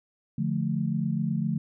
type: chord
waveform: sine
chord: D minor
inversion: none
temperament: equal with one note detuned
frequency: 146.83 / 174.61 / 218.7 Hz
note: D3 / F3 / A3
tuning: 0 / 0 / -10 cents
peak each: -29 dBFS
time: 0.38-1.58 s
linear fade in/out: 5 ms
effects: none